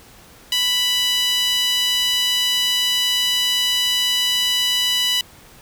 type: tone with high-pass filter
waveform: sawtooth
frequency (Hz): 987.8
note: B5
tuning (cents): 0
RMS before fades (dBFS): -19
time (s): 0.52-5.21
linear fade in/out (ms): 2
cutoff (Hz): 3100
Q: 3.4
effects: pink hiss -46 dBFS RMS until 5.61 s